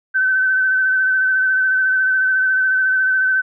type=tone with vibrato; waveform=sine; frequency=1529 Hz; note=G6; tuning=44 cents flat; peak=-13 dBFS; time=0.14-3.42 s; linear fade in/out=20 ms; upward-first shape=sine; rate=14 Hz; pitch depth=22 cents each way; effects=none